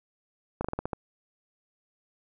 slowing click train, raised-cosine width 1 ms, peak -16 dBFS, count 7, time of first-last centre 0.61-0.932 s, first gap 35 ms, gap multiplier 1.17, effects none

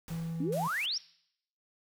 pink noise with exponential decay, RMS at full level -46 dBFS, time 0.08-0.96 s, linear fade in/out 0 ms, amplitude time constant 190 ms
triangle tone, 164.81 Hz, E3, in tune, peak -32 dBFS, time 0.1-0.68 s, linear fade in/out 10 ms
sine exponential sweep, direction up, 246.9 to 5790 Hz, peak -30 dBFS, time 0.4-0.98 s, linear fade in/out 5 ms
white band-pass noise, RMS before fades -48 dBFS, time 0.52-0.86 s, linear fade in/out 5 ms, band 700 to 15000 Hz, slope 48 dB/octave
effects noise-tail reverb RT60 0.7 s tail -21 dB re dry

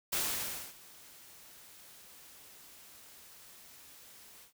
white noise with ADSR envelope, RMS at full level -32 dBFS, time 0.12-4.53 s, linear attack 12 ms, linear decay 600 ms, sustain -23 dB, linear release 110 ms, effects none

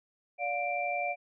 sine tone cluster, 580 / 711 / 2356 Hz, D5 / F5 / D7, -22 / +31 / +5 cents, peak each -36 / -32 / -34 dBFS, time 0.38-1.16 s, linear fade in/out 50 ms, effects none

